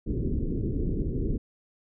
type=low-pass noise; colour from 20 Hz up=pink; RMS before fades=-28 dBFS; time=0.06-1.38 s; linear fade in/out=10 ms; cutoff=420 Hz; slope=48 dB/octave; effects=none